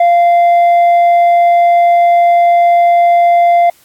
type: tone with tanh clipping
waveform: sine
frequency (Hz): 693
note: F5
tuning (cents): -14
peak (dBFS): -6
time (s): 0-3.7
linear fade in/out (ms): 5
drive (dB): 4
effects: white hiss -48 dBFS RMS until 3.84 s + AAC 64 kbps